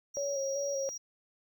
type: tone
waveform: triangle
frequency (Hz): 5710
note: F8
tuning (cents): +37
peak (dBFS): -37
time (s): 0.14-0.98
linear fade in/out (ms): 10
type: tone with vibrato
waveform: sine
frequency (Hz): 554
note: C#5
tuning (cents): -1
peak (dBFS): -31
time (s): 0.17-0.89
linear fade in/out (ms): 0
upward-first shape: square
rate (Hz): 2.6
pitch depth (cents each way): 27
effects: none